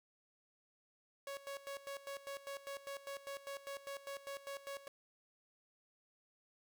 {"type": "tone with tremolo", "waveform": "sawtooth", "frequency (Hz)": 556, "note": "C#5", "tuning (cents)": 5, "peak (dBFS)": -39, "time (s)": [1.27, 4.88], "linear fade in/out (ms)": 2, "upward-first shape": "square", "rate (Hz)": 5, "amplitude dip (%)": 80, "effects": []}